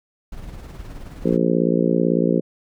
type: noise with tremolo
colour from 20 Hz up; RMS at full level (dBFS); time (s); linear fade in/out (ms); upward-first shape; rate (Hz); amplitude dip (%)
brown; -33; 0.32-1.37; 5; sine; 19; 45
type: harmonic tone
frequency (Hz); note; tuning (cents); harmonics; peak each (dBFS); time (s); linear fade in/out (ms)
58; A#1; -8; 3 / 4 / 5 / 6 / 7 / 8 / 9; -21 / -22 / -23 / -24 / -24 / -25 / -26; 1.24-2.41; 20
effects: none